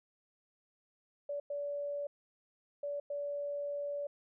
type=tone bursts at uneven times; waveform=sine; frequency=575 Hz; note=D5; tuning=37 cents flat; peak=-35 dBFS; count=4; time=1.29-1.4 / 1.5-2.07 / 2.83-3 / 3.1-4.07 s; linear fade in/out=5 ms; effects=none